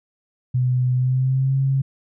sine tone with pitch glide, 126.1 to 135.15 Hz, B2 to C#3, +36 to -44 cents, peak -16 dBFS, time 0.54-1.82 s, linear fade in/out 10 ms, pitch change +120 cents, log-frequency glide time 0.94-1.56 s, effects none

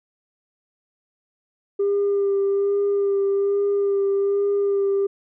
sine tone with vibrato, 399.4 Hz, G4, 32 cents sharp, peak -16 dBFS, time 1.79-5.07 s, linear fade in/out 10 ms, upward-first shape sine, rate 1.2 Hz, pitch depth 18 cents each way, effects tanh soft clip ceiling -15 dBFS

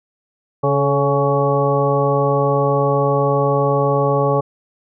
harmonic tone with a mistuned harmonic, 140 Hz, C#3, 18 cents sharp, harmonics 1 / 2 / 3 / 4 / 5 / 6 / 8, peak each -19 / -26 / -19 / -19 / -29 / -23 / -22 dBFS, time 0.63-4.41 s, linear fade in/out 10 ms, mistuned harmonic 3, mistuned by +32 cents, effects none

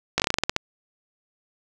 slowing click train, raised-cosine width 0.2 ms, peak -3 dBFS, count 11, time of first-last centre 0.18-0.564 s, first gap 18 ms, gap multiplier 1.16, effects none

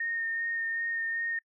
sine tone with vibrato, 1837 Hz, A#6, 26 cents flat, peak -29 dBFS, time 0-1.39 s, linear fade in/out 5 ms, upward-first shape sine, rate 2.6 Hz, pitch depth 13 cents each way, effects noise-tail reverb RT60 0.1 s tail -26 dB re dry

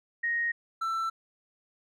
sine / triangle tone pair in turn, 1870 / 1334.7 Hz, A#6 / E6, +5 / +21 cents, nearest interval tritone, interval 584 cents, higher first, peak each -26 dBFS, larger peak neither, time 0.23-0.52 / 0.81-1.1 s, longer neither, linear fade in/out 10 ms, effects none

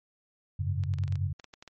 sine chord, F# suspended second, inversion none, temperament equal with one note detuned, 92.5 / 101.75 / 138.59 Hz, F#2 / G#2 / C#3, 0 / -35 / 0 cents, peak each -29 / -33 / -33 dBFS, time 0.59-1.33 s, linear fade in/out 10 ms
clicks, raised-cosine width 0.2 ms, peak -29 dBFS, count 12, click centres 0.837 / 0.938 / 0.986 / 1.037 / 1.079 / 1.124 / 1.156 / 1.398 / 1.443 / 1.538 / 1.625 / 1.677 s
effects MP3 32 kbps

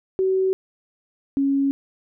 sine tone pair in turn, 378.8 / 276.1 Hz, F#4 / C#4, +41 / -7 cents, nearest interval perfect fourth, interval 548 cents, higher first, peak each -17 / -17 dBFS, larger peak neither, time 0.19-0.53 / 1.37-1.71 s, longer neither, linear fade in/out 0 ms, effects none

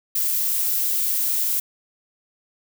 violet noise, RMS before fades -22 dBFS, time 0.15-1.6 s, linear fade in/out 5 ms, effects none

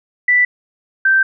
sine tone pair in turn, 1975.5 / 1560.7 Hz, B6 / G6, 0 / -8 cents, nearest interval major third, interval 408 cents, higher first, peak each -9 dBFS, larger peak neither, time 0.28-0.45 / 1.05-1.23 s, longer second, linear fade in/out 5 ms, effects none

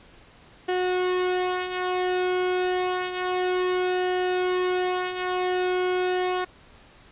sawtooth tone with flanger, 365 Hz, F#4, 24 cents flat, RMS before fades -25 dBFS, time 0.68-6.45 s, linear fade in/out 10 ms, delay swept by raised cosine 0.84 to 3.84 ms, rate 0.29 Hz, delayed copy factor -0.5, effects pink hiss -52 dBFS RMS until 7.11 s + resampled to 8000 Hz

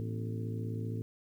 harmonic tone with a mistuned harmonic, 55.4 Hz, A1, 13 cents sharp, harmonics 2 / 3 / 4 / 5 / 6 / 7 / 8, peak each -35 / -44 / -43 / -47 / -48 / -50 / -47 dBFS, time 0-1.02 s, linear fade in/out 0 ms, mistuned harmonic 4, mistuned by +140 cents, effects 11-bit

